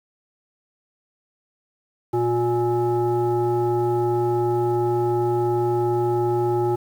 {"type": "tone with frequency modulation", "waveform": "sine", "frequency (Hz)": 357.7, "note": "F4", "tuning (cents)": 41, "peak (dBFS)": -18, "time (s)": [2.13, 6.76], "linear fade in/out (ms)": 10, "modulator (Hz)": 476, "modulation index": 0.88, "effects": ["8-bit"]}